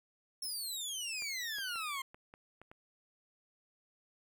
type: exponential sweep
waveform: 20% pulse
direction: down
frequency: 5420 to 1047 Hz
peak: -32 dBFS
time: 0.42-2.02 s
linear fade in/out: 5 ms
type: clicks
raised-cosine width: 0.5 ms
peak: -37 dBFS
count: 7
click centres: 1.222 / 1.585 / 1.758 / 2.145 / 2.339 / 2.616 / 2.715 s
effects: 11-bit